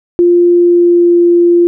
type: tone with pitch glide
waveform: sine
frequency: 349.2 to 346.2 Hz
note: F4 to F4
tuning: 0 to -15 cents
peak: -4 dBFS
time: 0.19-1.67 s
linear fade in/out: 0 ms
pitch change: -15 cents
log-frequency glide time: 0.53-1.2 s
effects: none